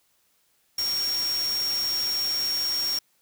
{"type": "tone in noise", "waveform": "sine", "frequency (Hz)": 5550, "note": "F8", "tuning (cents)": -12, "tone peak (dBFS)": -24, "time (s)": [0.78, 2.99], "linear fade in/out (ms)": 5, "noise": "white", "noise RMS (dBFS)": -35, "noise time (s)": [0.78, 2.99], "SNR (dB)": 8, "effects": ["white hiss -67 dBFS RMS until 3.21 s"]}